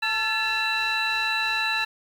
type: tone cluster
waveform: sine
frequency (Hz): 885 / 1347 / 1734 / 2688 / 3963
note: A5 / E6 / A6 / E7 / B7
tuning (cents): +10 / +37 / -26 / +33 / +5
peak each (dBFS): -30 / -32 / -26 / -26 / -28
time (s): 0.02-1.85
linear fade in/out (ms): 10
effects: tanh soft clip ceiling -16 dBFS + 8-bit